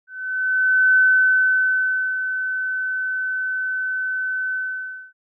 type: tone with ADSR envelope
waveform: sine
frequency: 1518 Hz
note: F#6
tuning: 44 cents sharp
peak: -11 dBFS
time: 0.07-5.13 s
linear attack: 890 ms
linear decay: 1200 ms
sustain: -10 dB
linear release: 590 ms
effects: none